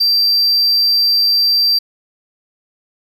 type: tone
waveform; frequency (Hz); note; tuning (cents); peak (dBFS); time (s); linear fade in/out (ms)
triangle; 4699; D8; 0; -9; 0-1.79; 10
effects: none